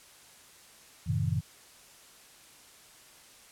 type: chord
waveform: sine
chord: F# diminished seventh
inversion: none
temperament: just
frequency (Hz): 92.5 / 111 / 133.2 / 159.84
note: F#2 / A2 / C3 / Eb3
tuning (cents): 0 / +16 / +31 / +47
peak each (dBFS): -32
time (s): 1.06-1.41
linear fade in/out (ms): 20
effects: white hiss -55 dBFS RMS until 3.51 s + low-pass 11000 Hz 12 dB/octave